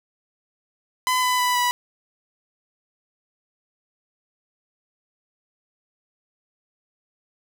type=tone with pitch steps; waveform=sawtooth; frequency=1011 / 1001.1 / 991.3 / 981.7 Hz; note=B5 / B5 / B5 / B5; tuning=+40 / +23 / +6 / -11 cents; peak=-15 dBFS; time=1.07-1.71 s; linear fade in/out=0 ms; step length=160 ms; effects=none